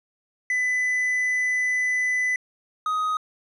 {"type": "tone pair in turn", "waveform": "triangle", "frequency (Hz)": [2001, 1253.7], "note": ["B6", "D#6"], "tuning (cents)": [22, 13], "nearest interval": "minor sixth", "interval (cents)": 809, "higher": "first", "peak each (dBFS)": [-19, -20], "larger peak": "first", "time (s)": [[0.5, 2.36], [2.86, 3.17]], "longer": "first", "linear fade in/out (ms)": 2, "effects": ["resampled to 24000 Hz"]}